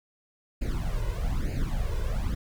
brown noise with flanger, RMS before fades -28 dBFS, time 0.61-2.35 s, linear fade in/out 10 ms, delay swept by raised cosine 0.43 to 2.03 ms, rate 1.1 Hz, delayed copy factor +0.85, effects none

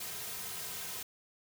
white noise with comb filter, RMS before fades -41 dBFS, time 0-1.03 s, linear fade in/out 5 ms, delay 3.5 ms, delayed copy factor -0.9, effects none

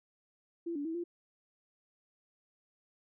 sine tone with pitch steps, 338.1 / 287.6 / 325.4 / 345.7 Hz, E4 / D4 / E4 / F4, +44 / -36 / -22 / -18 cents, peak -34 dBFS, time 0.66-1.04 s, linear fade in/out 10 ms, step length 95 ms, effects none

